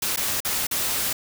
white noise with dropouts, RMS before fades -25 dBFS, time 0.02-1.13 s, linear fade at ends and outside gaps 5 ms, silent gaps 0.162-0.172 / 0.404-0.448 / 0.669-0.711 s, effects none

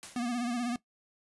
white noise with exponential decay, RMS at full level -41 dBFS, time 0.03-0.39 s, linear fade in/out 0 ms, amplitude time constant 77 ms
square tone with vibrato, 241.1 Hz, B3, 41 cents flat, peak -31 dBFS, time 0.16-0.76 s, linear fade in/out 2 ms, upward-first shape sine, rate 16 Hz, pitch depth 60 cents each way
effects noise-tail reverb RT60 0.1 s tail -17 dB re dry + resampled to 24000 Hz

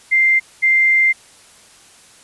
sine tone pair in turn, 2093 / 2093 Hz, C7 / C7, 0 / 0 cents, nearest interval unison, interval 0 cents, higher neither, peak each -10 dBFS, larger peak neither, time 0.11-0.4 / 0.62-1.13 s, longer second, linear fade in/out 20 ms, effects white hiss -46 dBFS RMS until 2.23 s + resampled to 24000 Hz

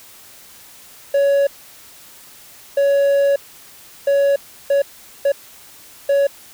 triangle tone bursts at uneven times, 560 Hz, C#5, 18 cents sharp, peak -10 dBFS, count 6, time 1.14-1.47 / 2.77-3.36 / 4.07-4.36 / 4.7-4.82 / 5.25-5.32 / 6.09-6.27 s, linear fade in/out 5 ms, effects white hiss -43 dBFS RMS until 6.53 s

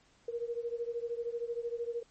sine beating tone pair, 466.2 / 479.2 Hz, A#4 / A#4, 0 / +48 cents, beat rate 13 Hz, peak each -36 / -38 dBFS, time 0.28-2.03 s, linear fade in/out 5 ms, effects pink hiss -66 dBFS RMS until 2.1 s + MP3 32 kbps

